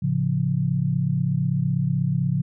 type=chord; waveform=sine; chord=A augmented; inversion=none; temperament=equal; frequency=110 / 138.59 / 174.61 Hz; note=A2 / C#3 / E#3; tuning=0 / 0 / 0 cents; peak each=-28 / -22 / -24 dBFS; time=0.02-2.42 s; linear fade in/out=10 ms; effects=none